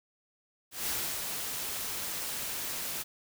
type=noise with ADSR envelope; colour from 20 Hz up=white; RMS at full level=-32 dBFS; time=0.71-3.04 s; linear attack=160 ms; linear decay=330 ms; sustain=-4 dB; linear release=27 ms; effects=none